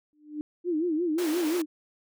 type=tone with exponential growth; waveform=sine; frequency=300 Hz; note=D4; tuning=37 cents sharp; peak=-27 dBFS; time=0.13-0.41 s; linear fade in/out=0 ms; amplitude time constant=59 ms
type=tone with vibrato; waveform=sine; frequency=329.6 Hz; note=E4; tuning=in tune; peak=-24 dBFS; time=0.64-1.66 s; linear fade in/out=50 ms; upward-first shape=sine; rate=5.7 Hz; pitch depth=150 cents each way
type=high-pass noise; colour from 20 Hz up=pink; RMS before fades=-37 dBFS; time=1.18-1.62 s; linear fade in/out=5 ms; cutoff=250 Hz; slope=96 dB/octave
effects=none